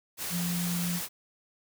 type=tone in noise; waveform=sine; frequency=174.61 Hz; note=F3; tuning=in tune; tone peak=-29 dBFS; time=0.3-1.01 s; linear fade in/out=50 ms; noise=white; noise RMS=-35 dBFS; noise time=0.17-1.09 s; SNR=+3 dB; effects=none